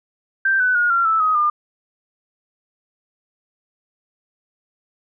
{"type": "tone with pitch steps", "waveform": "sine", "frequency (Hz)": [1568, 1500.7, 1436.2, 1374.5, 1315.5, 1259, 1204.9], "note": ["G6", "F#6", "F6", "F6", "E6", "D#6", "D6"], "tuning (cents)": [0, 24, 48, -28, -4, 20, 44], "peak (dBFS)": -14, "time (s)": [0.45, 1.5], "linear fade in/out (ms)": 5, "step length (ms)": 150, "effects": []}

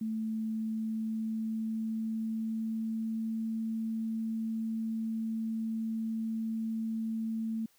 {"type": "tone with pitch glide", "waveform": "sine", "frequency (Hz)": [220.4, 223.3], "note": ["A3", "A3"], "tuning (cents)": [3, 26], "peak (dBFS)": -31, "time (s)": [0.01, 7.66], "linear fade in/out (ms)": 5, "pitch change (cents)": 23, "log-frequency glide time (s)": [0.53, 3.41], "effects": ["white hiss -67 dBFS RMS until 7.78 s"]}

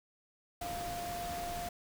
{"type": "tone in noise", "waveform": "sine", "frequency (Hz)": 698.5, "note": "F5", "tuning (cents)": 0, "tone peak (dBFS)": -38, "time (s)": [0.61, 1.69], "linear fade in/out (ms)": 5, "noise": "pink", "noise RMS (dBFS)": -43, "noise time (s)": [0.61, 1.69], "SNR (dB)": 2, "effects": []}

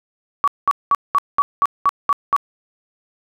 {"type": "tone bursts", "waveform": "sine", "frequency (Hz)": 1134, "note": "C#6", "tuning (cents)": 39, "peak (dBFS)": -11, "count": 9, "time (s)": [0.44, 2.364], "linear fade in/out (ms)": 0, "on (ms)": 36, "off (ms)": 200, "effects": []}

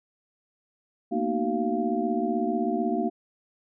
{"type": "tone cluster", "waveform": "sine", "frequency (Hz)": [226.3, 242.2, 308.9, 375.6, 695], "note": ["A3", "B3", "D#4", "F#4", "F5"], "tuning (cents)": [49, -34, -12, 26, -9], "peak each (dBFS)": -30, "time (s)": [1.11, 3.1], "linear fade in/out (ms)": 20, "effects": []}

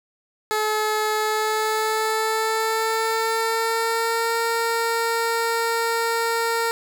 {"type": "tone with pitch glide", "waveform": "15% pulse", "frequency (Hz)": [429.4, 460.2], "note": ["A4", "A#4"], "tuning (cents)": [-42, -22], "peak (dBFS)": -14, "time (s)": [0.51, 6.71], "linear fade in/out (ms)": 0, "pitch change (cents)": 120, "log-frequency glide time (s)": [1.14, 4.38], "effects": []}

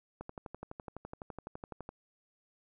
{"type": "click train", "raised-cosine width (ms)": 1, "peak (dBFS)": -28, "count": 21, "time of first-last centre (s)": [0.21, 1.891], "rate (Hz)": 11.9, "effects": []}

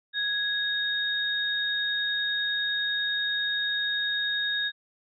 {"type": "tone pair together", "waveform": "sine", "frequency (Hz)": [1661.2, 3729], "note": ["G#6", "A#7"], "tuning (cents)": [0, 0], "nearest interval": "octave + major second", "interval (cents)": 1400, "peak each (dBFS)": -28, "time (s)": [0.13, 4.72], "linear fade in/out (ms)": 50, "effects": []}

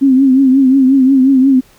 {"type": "tone with vibrato", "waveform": "sine", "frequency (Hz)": 265.7, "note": "C4", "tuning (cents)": 27, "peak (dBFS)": -5, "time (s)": [0.01, 1.61], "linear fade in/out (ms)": 20, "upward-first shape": "triangle", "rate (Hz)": 5.6, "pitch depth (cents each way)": 82, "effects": ["pink hiss -47 dBFS RMS until 1.78 s"]}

